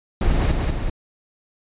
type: noise with echo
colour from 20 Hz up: brown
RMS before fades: -17 dBFS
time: 0.21-0.52 s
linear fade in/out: 5 ms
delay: 190 ms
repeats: 2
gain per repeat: -3 dB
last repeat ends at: 0.9 s
effects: resampled to 8000 Hz